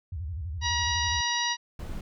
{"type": "tone with vibrato", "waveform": "sine", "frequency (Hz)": 80.4, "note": "E2", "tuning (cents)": -43, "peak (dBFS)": -31, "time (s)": [0.12, 1.21], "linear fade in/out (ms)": 5, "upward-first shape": "square", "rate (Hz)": 12, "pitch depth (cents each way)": 210}
{"type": "harmonic tone", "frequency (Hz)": 956, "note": "A#5", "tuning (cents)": 43, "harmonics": [1, 2, 3, 4, 5, 6], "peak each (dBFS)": [-31, -31, -34, -32, -35, -33], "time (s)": [0.61, 1.57], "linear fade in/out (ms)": 50}
{"type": "noise", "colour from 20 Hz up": "brown", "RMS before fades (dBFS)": -35, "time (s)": [1.79, 2.01], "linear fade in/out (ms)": 5}
{"effects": []}